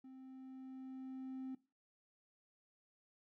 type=tone with level ramp; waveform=triangle; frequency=261.9 Hz; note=C4; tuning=2 cents sharp; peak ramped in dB=-51 to -39 dBFS; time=0.04-1.55 s; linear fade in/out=5 ms; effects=noise-tail reverb RT60 0.3 s tail -20 dB re dry + tanh soft clip ceiling -37 dBFS